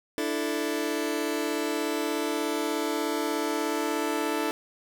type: chord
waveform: sawtooth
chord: D suspended second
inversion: none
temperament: just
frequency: 293.7 / 330.4 / 440.5 Hz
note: D4 / E4 / A4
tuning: 0 / +4 / +2 cents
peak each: -27 dBFS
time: 0.18-4.51 s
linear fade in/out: 0 ms
effects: none